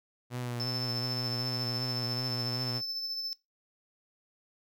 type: tone with vibrato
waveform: sawtooth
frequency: 122.1 Hz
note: B2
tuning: 19 cents flat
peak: -30 dBFS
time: 0.3-2.82 s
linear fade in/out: 50 ms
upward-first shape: triangle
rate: 2.7 Hz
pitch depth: 36 cents each way
type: tone with tremolo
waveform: triangle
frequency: 5274 Hz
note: E8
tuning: in tune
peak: -31 dBFS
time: 0.6-3.33 s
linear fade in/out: 0 ms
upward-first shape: sine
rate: 14 Hz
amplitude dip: 40%
effects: noise-tail reverb RT60 0.2 s tail -19 dB re dry